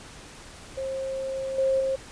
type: tone with level steps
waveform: sine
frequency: 533 Hz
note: C5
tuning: 32 cents sharp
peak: -28 / -20 / -23 dBFS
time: 0.77-1.96 s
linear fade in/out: 10 ms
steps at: 1.58 / 1.8 s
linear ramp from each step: 5 ms
effects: pink hiss -45 dBFS RMS until 2.11 s + resampled to 22050 Hz